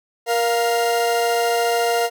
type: tone pair together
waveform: 40% pulse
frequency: 470.3 / 698.5 Hz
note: A#4 / F5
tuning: +15 / 0 cents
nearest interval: perfect fifth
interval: 685 cents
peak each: -19 dBFS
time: 0.26-2.1 s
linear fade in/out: 50 ms
effects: none